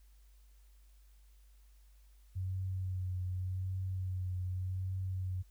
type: tone with vibrato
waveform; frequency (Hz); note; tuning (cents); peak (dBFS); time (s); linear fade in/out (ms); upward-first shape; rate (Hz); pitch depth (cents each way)
sine; 92.8; F#2; +6; -34; 2.35-5.43; 20; triangle; 0.86; 31
effects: added 50 Hz sine -58 dBFS peak until 5.5 s + white hiss -73 dBFS RMS until 5.5 s